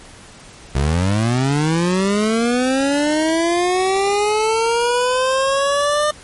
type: linear sweep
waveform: 25% pulse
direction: up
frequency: 64.1 to 605 Hz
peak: -11 dBFS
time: 0.75-6.11 s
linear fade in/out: 5 ms
effects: pink hiss -41 dBFS RMS until 6.23 s + MP3 48 kbps